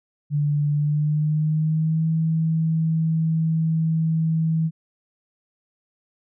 sine tone with pitch glide, 146.83 to 161.05 Hz, D3 to E3, 0 to -40 cents, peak -18 dBFS, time 0.3-4.71 s, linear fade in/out 50 ms, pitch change +160 cents, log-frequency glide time 0.72-2.07 s, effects none

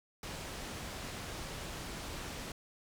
pink low-pass noise, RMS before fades -43 dBFS, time 0.23-2.52 s, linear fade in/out 2 ms, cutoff 8800 Hz, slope 12 dB/octave, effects none

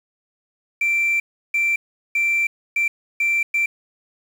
sine tone bursts at uneven times, 2349 Hz, D7, in tune, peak -15 dBFS, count 6, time 0.81-1.2 / 1.54-1.76 / 2.15-2.47 / 2.76-2.88 / 3.2-3.43 / 3.54-3.66 s, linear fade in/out 5 ms, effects tanh soft clip ceiling -13 dBFS + 7-bit

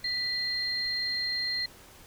sine tone pair together, 1975.5 / 4189 Hz, B6 / C8, 0 / +1 cents, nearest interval octave + minor second, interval 1301 cents, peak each -34 / -29 dBFS, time 0.04-1.66 s, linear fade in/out 5 ms, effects pink hiss -52 dBFS RMS until 2.06 s

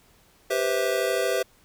square chord, C major seventh, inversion second, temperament just, 392.4 / 490.5 / 523.3 / 654.1 Hz, G4 / B4 / C5 / E5, +2 / -12 / 0 / -14 cents, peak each -29 dBFS, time 0.5-1.43 s, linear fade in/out 10 ms, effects pink hiss -59 dBFS RMS until 1.64 s

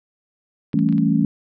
clicks, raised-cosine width 0.3 ms, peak -27 dBFS, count 5, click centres 0.732 / 0.79 / 0.889 / 0.926 / 0.981 s
sine chord, A dominant seventh, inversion second, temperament equal, 164.81 / 196 / 220 / 277.2 Hz, E3 / G3 / A3 / C#4, 0 / 0 / 0 / 0 cents, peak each -20 / -22 / -19 / -20 dBFS, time 0.74-1.25 s, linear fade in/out 2 ms
effects none

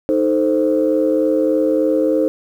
sine chord, A diminished, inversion second, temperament equal, 311.1 / 440 / 523.3 Hz, Eb4 / A4 / C5, 0 / 0 / 0 cents, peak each -16 / -19 / -16 dBFS, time 0.09-2.28 s, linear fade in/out 0 ms, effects tanh soft clip ceiling -5 dBFS + 8-bit

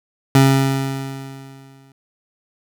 25% pulse tone with exponential decay, 135.4 Hz, C#3, 40 cents flat, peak -4 dBFS, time 0.35-1.92 s, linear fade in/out 2 ms, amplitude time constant 340 ms, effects none

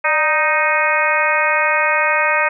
harmonic tone with a mistuned harmonic, 311.1 Hz, D#4, in tune, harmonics 2 / 3 / 4 / 5 / 6 / 7 / 8, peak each -21 / -21 / -21 / -21 / -21 / -21 / -21 dBFS, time 0.04-2.49 s, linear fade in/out 10 ms, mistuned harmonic 2, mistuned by -72 cents, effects none

